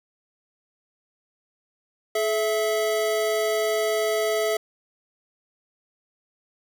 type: tone pair together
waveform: square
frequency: 428.6 / 660.5 Hz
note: A4 / E5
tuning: -45 / +3 cents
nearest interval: perfect fifth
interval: 748 cents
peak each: -25 dBFS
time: 2.15-4.57 s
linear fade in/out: 5 ms
effects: none